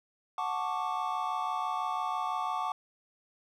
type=chord; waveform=triangle; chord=D major seventh; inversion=first; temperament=equal with one note detuned; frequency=736.2 / 880 / 1108.7 / 1174.7 Hz; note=F#5 / A5 / C#6 / D6; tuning=-9 / 0 / 0 / 0 cents; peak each=-34 dBFS; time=0.38-2.72 s; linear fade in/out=2 ms; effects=none